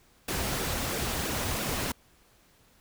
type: noise with flanger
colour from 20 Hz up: pink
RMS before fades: -31 dBFS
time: 0.28-1.92 s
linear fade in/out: 5 ms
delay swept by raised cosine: 0.95 to 6.85 ms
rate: 3 Hz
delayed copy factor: -0.55
effects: pink hiss -62 dBFS RMS until 2.8 s